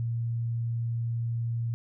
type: tone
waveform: sine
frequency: 116.54 Hz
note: A#2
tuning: in tune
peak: -27 dBFS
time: 0-1.74 s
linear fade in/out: 0 ms
effects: none